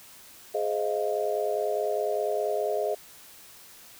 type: chord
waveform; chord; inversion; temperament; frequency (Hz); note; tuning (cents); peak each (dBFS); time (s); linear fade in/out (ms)
sine; F minor seventh; first; just; 419.1 / 523.8 / 628.6 / 698.5; Ab4 / C5 / Eb5 / F5; +16 / +2 / +18 / 0; -29 / -33 / -29 / -33; 0.54-2.95; 10
effects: white hiss -50 dBFS RMS until 3.99 s